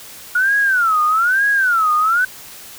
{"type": "tone with vibrato", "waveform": "sine", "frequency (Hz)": 1424, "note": "F6", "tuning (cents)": 33, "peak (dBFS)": -12, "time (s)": [0.35, 2.25], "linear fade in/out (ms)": 5, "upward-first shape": "sine", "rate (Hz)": 1.1, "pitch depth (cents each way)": 260, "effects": ["white hiss -37 dBFS RMS until 2.78 s"]}